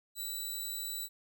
10% pulse tone, 3951 Hz, B7, in tune, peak -29 dBFS, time 0.15-1.09 s, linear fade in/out 50 ms, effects none

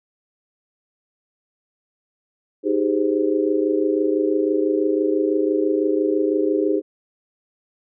sine chord, Ab major seventh, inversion second, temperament just, 311.5 / 389.3 / 415.3 / 519.1 Hz, Eb4 / G4 / Ab4 / C5, +2 / -12 / 0 / -14 cents, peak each -21 / -22 / -22 / -26 dBFS, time 2.63-6.82 s, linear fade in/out 50 ms, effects none

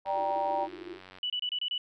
sine chord, G minor, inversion second, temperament just, 588 / 784 / 940.8 Hz, D5 / G5 / Bb5, +2 / 0 / +16 cents, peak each -32 / -30 / -32 dBFS, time 0.05-0.68 s, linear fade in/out 50 ms
click train, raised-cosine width 0.3 ms, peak -32 dBFS, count 106, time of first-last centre 0.06-1.185 s, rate 93.3 Hz
pink band-pass noise, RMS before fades -44 dBFS, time 0.12-1.01 s, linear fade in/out 50 ms, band 320 to 370 Hz, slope 96 dB/octave
sine tone bursts, 2960 Hz, F#7, in tune, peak -29 dBFS, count 6, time 1.23-1.779 s, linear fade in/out 2 ms, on 69 ms, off 27 ms
effects none

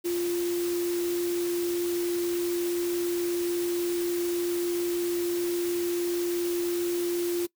sine tone in noise, 348.4 Hz, F4, 4 cents flat, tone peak -25 dBFS, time 0.04-7.47 s, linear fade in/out 20 ms, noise white, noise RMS -38 dBFS, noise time 0.04-7.47 s, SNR +10 dB, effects noise-tail reverb RT60 0.1 s tail -21 dB re dry

